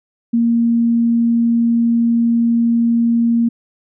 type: tone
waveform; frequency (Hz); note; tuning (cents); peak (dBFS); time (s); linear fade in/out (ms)
sine; 233.1; A#3; 0; -11; 0.33-3.49; 10
effects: none